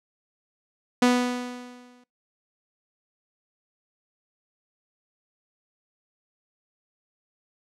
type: tone with exponential decay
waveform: sawtooth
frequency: 246.9 Hz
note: B3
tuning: in tune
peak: -11 dBFS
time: 1.02-2.04 s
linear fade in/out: 5 ms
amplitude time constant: 220 ms
effects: noise-tail reverb RT60 0.2 s tail -23 dB re dry + low-pass 8000 Hz 12 dB/octave